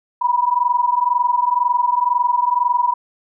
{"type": "tone pair together", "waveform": "sine", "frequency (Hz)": [965.8, 987.8], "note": ["B5", "B5"], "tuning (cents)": [-39, 0], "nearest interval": "unison", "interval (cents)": 39, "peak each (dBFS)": -17, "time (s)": [0.21, 2.94], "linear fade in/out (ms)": 10, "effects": []}